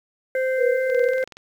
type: harmonic tone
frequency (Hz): 520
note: C5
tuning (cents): -11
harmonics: 1 / 3 / 4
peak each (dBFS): -20 / -30 / -32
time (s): 0.35-1.24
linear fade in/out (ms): 2
type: tone with tremolo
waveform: sine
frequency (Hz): 484.7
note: B4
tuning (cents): -32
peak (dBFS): -17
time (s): 0.57-1.25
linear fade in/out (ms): 50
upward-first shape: sine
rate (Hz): 2.8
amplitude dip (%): 95
type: click train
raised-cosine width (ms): 0.2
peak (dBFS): -23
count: 11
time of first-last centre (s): 0.9-1.369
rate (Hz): 21.3
effects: 8-bit